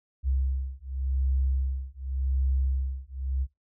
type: beating tone pair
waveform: sine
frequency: 65.8 / 66.68 Hz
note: C2 / C2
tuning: +10 / +33 cents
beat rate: 0.88 Hz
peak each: -28 / -28 dBFS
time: 0.23-3.47 s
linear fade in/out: 50 ms
effects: noise-tail reverb RT60 0.2 s tail -21 dB re dry